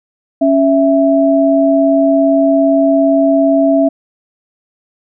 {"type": "tone pair together", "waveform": "sine", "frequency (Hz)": [277.5, 660], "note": ["C#4", "E5"], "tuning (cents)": [2, 2], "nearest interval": "octave + minor third", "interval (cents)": 1500, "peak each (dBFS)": -10, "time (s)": [0.41, 3.89], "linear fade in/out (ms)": 10, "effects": []}